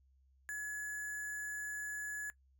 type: tone with sample-and-hold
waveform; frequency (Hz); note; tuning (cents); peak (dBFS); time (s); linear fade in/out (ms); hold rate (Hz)
sine; 1694; G#6; +34; -38; 0.49-2.3; 0; 8820
effects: noise-tail reverb RT60 0.1 s tail -19 dB re dry + added 66 Hz sine -66 dBFS peak until 2.59 s